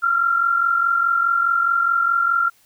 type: tone pair together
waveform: sine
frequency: 1338.2 / 1383 Hz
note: E6 / F6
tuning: +26 / -17 cents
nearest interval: minor second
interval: 57 cents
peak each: -23 / -16 dBFS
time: 0.02-2.5 s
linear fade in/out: 20 ms
effects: white hiss -57 dBFS RMS until 2.65 s